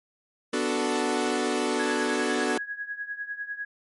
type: chord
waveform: sawtooth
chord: B minor seventh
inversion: none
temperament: equal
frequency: 246.9 / 293.7 / 370 / 440 Hz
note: B3 / D4 / F#4 / A4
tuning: 0 / 0 / 0 / 0 cents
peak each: -26 dBFS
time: 0.53-2.58 s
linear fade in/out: 5 ms
type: tone with tremolo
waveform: sine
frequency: 1661.2 Hz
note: G#6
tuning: in tune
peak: -28 dBFS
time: 1.79-3.65 s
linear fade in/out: 5 ms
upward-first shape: triangle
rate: 10 Hz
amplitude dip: 85%
effects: MP3 48 kbps